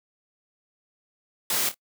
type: noise with echo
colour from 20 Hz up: white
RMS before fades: -25 dBFS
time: 1.5-1.69 s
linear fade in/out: 2 ms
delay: 27 ms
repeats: 2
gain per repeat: -11 dB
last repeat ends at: 1.744 s
effects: noise-tail reverb RT60 0.1 s tail -24 dB re dry + high-pass 150 Hz 12 dB/octave